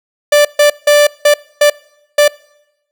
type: tone bursts at uneven times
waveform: 45% pulse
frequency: 587.3 Hz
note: D5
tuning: in tune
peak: -5 dBFS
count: 6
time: 0.32-0.45 / 0.59-0.7 / 0.87-1.07 / 1.25-1.34 / 1.61-1.7 / 2.18-2.28 s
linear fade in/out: 5 ms
effects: noise-tail reverb RT60 0.9 s tail -24 dB re dry